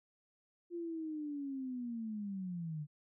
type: linear sweep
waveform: sine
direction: down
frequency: 349.2 to 145.4 Hz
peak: -38 dBFS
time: 0.7-2.87 s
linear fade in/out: 50 ms
effects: none